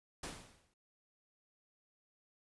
pink noise with exponential decay, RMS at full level -41 dBFS, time 0.23-0.74 s, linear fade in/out 5 ms, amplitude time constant 110 ms, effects resampled to 24000 Hz

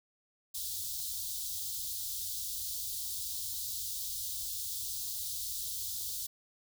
white band-stop noise, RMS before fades -38 dBFS, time 0.54-6.27 s, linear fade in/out 10 ms, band 110 to 3500 Hz, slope 48 dB/octave, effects none

